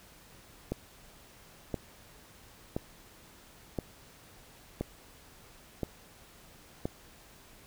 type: click train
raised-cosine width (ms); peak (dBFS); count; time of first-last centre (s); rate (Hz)
2; -18; 7; 0.72-6.855; 0.978
effects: pink hiss -56 dBFS RMS until 7.66 s